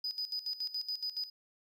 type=tone with tremolo; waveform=triangle; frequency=4978 Hz; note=D#8; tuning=in tune; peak=-31 dBFS; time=0.04-1.3 s; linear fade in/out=5 ms; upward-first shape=square; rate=7.1 Hz; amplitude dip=80%; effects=tanh soft clip ceiling -28 dBFS